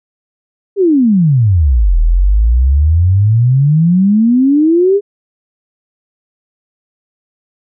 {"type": "exponential two-way sweep", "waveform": "sine", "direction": "down then up", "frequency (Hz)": [415.3, 38.78, 415.3], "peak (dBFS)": -6, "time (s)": [0.76, 5.01], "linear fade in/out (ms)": 50, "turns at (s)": 1.99, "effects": []}